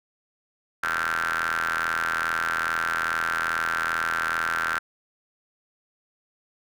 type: ring-modulated tone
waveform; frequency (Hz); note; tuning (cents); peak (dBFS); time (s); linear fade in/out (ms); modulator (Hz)
sawtooth; 82.41; E2; 0; -17; 0.83-4.79; 5; 1460
effects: none